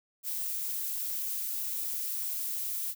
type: noise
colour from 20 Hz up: violet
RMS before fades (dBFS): -34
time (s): 0.23-2.95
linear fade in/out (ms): 50
effects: none